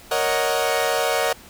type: chord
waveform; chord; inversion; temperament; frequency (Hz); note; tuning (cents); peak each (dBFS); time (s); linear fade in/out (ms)
sawtooth; D# minor seventh; second; equal; 466.2 / 554.4 / 622.3 / 740; A#4 / C#5 / D#5 / F#5; 0 / 0 / 0 / 0; -21; 0.11-1.33; 5
effects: pink hiss -45 dBFS RMS until 1.49 s